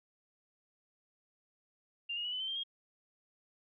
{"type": "tone with pitch steps", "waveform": "sine", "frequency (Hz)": [2792, 2864, 2938, 3013, 3091, 3170, 3252], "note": ["F7", "F7", "F#7", "F#7", "G7", "G7", "G#7"], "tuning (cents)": [-1, 43, -13, 31, -25, 19, -37], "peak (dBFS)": -35, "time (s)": [2.09, 2.636], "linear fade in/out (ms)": 10, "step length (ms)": 78, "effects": []}